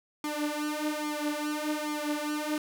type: tone with flanger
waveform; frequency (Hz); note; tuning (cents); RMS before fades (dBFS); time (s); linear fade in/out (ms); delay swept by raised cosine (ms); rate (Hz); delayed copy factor
sawtooth; 300; D4; +37; -32; 0.24-2.58; 2; 0.89 to 5.99; 1.2; +0.85
effects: 9-bit